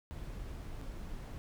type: noise with dropouts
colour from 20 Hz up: brown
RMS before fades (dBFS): -43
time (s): 0.11-1.38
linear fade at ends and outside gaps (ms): 0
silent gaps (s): 0.814-0.821
effects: none